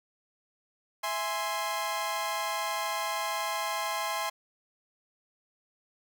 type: chord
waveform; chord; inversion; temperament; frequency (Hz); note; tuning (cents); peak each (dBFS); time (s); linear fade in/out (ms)
sawtooth; E augmented; none; equal; 659.3 / 830.6 / 1046.5; E5 / G#5 / B#5; 0 / 0 / 0; -33 / -31 / -29; 1.03-4.3; 10
effects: none